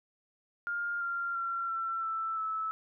sine tone with pitch steps, 1408 / 1387 / 1366.3 / 1346 / 1325.9 / 1306.1 Hz, F6 / F6 / F6 / E6 / E6 / E6, +14 / -12 / -38 / +36 / +10 / -16 cents, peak -31 dBFS, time 0.67-2.71 s, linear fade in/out 0 ms, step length 340 ms, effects none

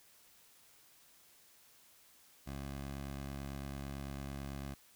15% pulse tone, 69 Hz, C#2, 7 cents flat, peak -35 dBFS, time 2.46-4.75 s, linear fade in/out 20 ms, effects white hiss -64 dBFS RMS until 4.95 s

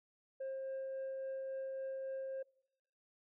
sine tone with tremolo, 533 Hz, C5, 32 cents sharp, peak -36 dBFS, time 0.4-2.43 s, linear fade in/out 10 ms, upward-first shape triangle, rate 3.6 Hz, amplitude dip 25%, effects noise-tail reverb RT60 0.8 s tail -26 dB re dry + tanh soft clip ceiling -38 dBFS

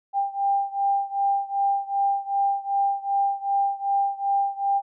sine beating tone pair, 794 / 796.6 Hz, G5 / G5, +22 / +28 cents, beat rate 2.6 Hz, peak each -23 / -25 dBFS, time 0.13-4.82 s, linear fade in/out 50 ms, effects none

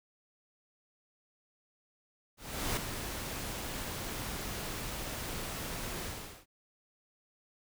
pink noise with ADSR envelope, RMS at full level -32 dBFS, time 2.37-6.46 s, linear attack 400 ms, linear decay 4 ms, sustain -7 dB, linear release 430 ms, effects none

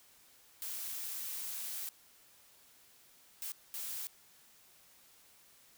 blue noise bursts at uneven times, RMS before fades -41 dBFS, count 3, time 0.62-1.89 / 3.42-3.52 / 3.74-4.07 s, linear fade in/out 0 ms, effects white hiss -63 dBFS RMS until 5.77 s

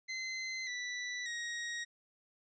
sawtooth tone with pitch steps, 2060 / 1970.4 / 1884.7 Hz, C7 / B6 / A#6, -28 / -5 / +19 cents, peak -34 dBFS, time 0.08-1.85 s, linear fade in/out 20 ms, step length 590 ms, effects resampled to 16000 Hz

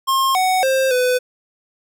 square tone with pitch steps, 1069 / 745 / 529 / 501 Hz, C6 / F#5 / C5 / B4, +37 / +12 / +19 / +25 cents, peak -15 dBFS, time 0.07-1.19 s, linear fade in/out 20 ms, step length 280 ms, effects none

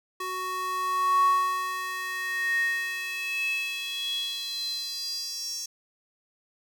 square tone with high-pass filter sweep, 370.9 Hz, F#4, 4 cents sharp, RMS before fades -29 dBFS, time 0.2-5.66 s, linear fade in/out 5 ms, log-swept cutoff 750 to 5900 Hz, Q 9.3, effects none

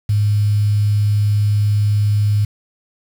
sine tone with quantisation, 103.83 Hz, G#2, in tune, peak -12 dBFS, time 0.09-2.45 s, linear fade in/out 5 ms, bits 6, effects none

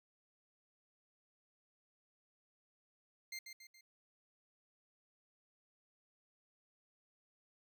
20% pulse tone with echo, 2100 Hz, C7, 6 cents sharp, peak -38 dBFS, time 3.32-3.39 s, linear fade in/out 5 ms, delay 140 ms, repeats 3, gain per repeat -6 dB, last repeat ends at 3.81 s, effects none

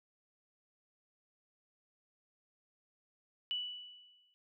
sine tone with exponential decay, 2960 Hz, F#7, in tune, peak -32 dBFS, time 3.51-4.34 s, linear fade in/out 0 ms, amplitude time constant 180 ms, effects none

